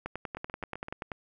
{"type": "two click trains", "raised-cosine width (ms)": 0.5, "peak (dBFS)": [-20, -24], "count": [12, 5], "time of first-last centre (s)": [[0.06, 1.118], [0.37, 0.884]], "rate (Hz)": [10.4, 7.78], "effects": []}